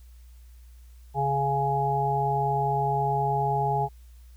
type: harmonic tone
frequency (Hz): 139.2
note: C#3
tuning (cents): +8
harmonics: 1 / 3 / 5 / 6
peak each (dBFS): -28 / -31 / -31 / -25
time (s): 1.14-3.89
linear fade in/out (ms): 50
effects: added 60 Hz sine -46 dBFS peak until 4.36 s + white hiss -64 dBFS RMS until 4.36 s